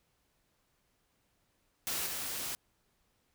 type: noise with level steps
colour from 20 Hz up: white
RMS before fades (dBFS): -35 / -38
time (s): 1.87-2.55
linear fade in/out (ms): 0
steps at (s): 2.06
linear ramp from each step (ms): 5
effects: pink hiss -75 dBFS RMS until 3.34 s